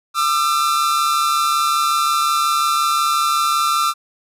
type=tone pair together; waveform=45% pulse; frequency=1198 / 1343.5 Hz; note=D6 / E6; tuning=+34 / +33 cents; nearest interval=major second; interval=199 cents; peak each=-18 dBFS; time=0.14-3.94 s; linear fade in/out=50 ms; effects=resampled to 32000 Hz